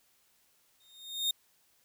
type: tone with exponential growth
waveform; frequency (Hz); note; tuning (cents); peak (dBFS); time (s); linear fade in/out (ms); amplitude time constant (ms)
40% pulse; 3686; A#7; -20; -24; 0.8-1.31; 5; 110
effects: white hiss -69 dBFS RMS until 1.84 s

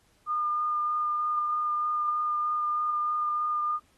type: tone with vibrato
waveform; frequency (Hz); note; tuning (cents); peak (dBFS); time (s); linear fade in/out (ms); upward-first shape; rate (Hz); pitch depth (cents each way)
sine; 1212; D#6; -46; -25; 0.26-3.8; 50; sine; 3.2; 10
effects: pink hiss -66 dBFS RMS until 3.97 s + AAC 32 kbps

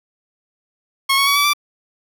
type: tone with pitch steps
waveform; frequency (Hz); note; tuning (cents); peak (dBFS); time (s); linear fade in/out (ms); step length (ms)
15% pulse; 1090 / 1109.7 / 1129.7 / 1150.2 / 1170.9; C#6 / C#6 / C#6 / D6 / D6; -29 / +2 / +32 / -36 / -6; -7; 1.09-1.535; 10; 89
effects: none

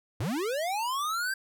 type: linear sweep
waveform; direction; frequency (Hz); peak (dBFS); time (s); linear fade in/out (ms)
square; up; 85.3 to 1594; -29; 0.2-1.34; 5
effects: none

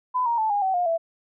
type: tone with pitch steps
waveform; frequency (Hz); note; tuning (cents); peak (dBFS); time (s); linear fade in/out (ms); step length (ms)
sine; 1005 / 937.7 / 874.9 / 816.3 / 761.6 / 710.6 / 663.1; B5 / A#5 / A5 / G#5 / F#5 / F5 / E5; +30 / +10 / -10 / -30 / +50 / +30 / +10; -20; 0.14-0.98; 20; 120
effects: none

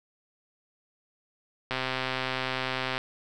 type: click train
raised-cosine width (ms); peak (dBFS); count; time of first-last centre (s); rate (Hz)
0.3; -13; 166; 1.71-2.979; 130
effects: none

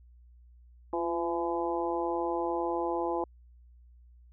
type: harmonic tone with a mistuned harmonic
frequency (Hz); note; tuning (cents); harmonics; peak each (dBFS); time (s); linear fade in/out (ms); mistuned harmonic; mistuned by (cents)
168.7; E3; +40; 2 / 3 / 4 / 5 / 6; -32 / -35 / -37 / -34 / -38; 0.93-3.24; 2; 2; +36
effects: added 60 Hz sine -53 dBFS peak until 4.32 s

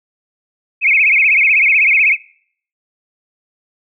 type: tone with vibrato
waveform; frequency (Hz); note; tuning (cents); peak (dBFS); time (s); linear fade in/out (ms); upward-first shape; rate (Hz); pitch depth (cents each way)
sine; 2349; D7; 0; -8; 0.81-2.17; 50; sine; 16; 180
effects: noise-tail reverb RT60 0.6 s tail -23 dB re dry

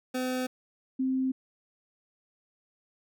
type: tone pair in turn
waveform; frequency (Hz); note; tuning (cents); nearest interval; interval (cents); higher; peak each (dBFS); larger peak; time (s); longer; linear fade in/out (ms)
25% pulse / sine; 254.9 / 261.5; C4 / C4; -45 / -1; unison; 44; second; -25; neither; 0.14-0.47 / 0.99-1.32; neither; 10
effects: none

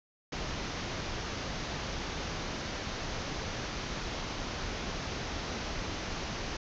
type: low-pass noise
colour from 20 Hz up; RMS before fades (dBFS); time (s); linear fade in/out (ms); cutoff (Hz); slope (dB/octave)
pink; -37; 0.32-6.57; 5; 6500; 96
effects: none

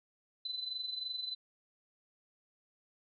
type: tone with amplitude modulation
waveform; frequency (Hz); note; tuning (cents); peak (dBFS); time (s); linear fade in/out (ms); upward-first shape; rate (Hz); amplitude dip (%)
sine; 4019; B7; +30; -34; 0.45-1.35; 5; sine; 23.1; 65
effects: none

